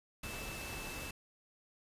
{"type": "tone in noise", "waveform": "sine", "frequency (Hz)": 2638, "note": "E7", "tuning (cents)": 1, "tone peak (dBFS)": -47, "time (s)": [0.23, 1.11], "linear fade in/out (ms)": 5, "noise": "pink", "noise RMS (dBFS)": -44, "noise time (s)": [0.23, 1.11], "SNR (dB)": -6, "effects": ["resampled to 32000 Hz"]}